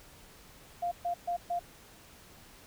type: tone bursts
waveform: sine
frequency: 698.5 Hz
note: F5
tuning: in tune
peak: -29 dBFS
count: 4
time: 0.82-1.594 s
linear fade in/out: 10 ms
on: 96 ms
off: 130 ms
effects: pink hiss -55 dBFS RMS until 2.66 s